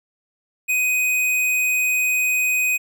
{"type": "tone", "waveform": "square", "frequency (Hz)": 2500, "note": "D#7", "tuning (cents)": 8, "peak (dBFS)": -18, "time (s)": [0.68, 2.78], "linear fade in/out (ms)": 20, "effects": []}